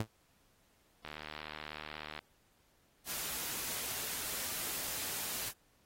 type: tone with exponential decay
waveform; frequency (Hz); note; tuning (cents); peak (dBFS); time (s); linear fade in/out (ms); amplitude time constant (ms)
sawtooth; 109.4; A2; -9; -26; 0-0.08; 5; 17
type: click train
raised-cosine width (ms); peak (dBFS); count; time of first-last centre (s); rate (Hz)
0.3; -27; 88; 1.05-2.19; 76.3
type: noise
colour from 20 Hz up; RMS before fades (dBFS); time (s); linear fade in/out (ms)
white; -39; 3.05-5.53; 50
effects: pink hiss -71 dBFS RMS until 5.85 s + AAC 48 kbps